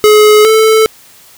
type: tone pair in turn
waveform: square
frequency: 424.2 / 439.2 Hz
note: G#4 / A4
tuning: +37 / -3 cents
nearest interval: minor second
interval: 60 cents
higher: second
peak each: -3 / -5 dBFS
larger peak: first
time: 0.04-0.45 / 0.45-0.86 s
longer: neither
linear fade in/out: 0 ms
effects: white hiss -40 dBFS RMS until 1.37 s